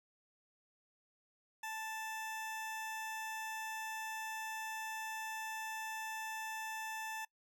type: tone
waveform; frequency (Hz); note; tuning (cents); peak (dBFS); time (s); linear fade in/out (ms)
20% pulse; 880; A5; 0; -36; 1.63-7.25; 5
effects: noise-tail reverb RT60 0.1 s tail -23 dB re dry